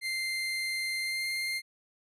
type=tone with pitch glide; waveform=30% pulse; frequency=2090 to 2106 Hz; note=C7 to C7; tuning=-2 to +11 cents; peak=-28 dBFS; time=0.01-1.62 s; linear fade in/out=50 ms; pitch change=+13 cents; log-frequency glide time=1-1.27 s; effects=resampled to 32000 Hz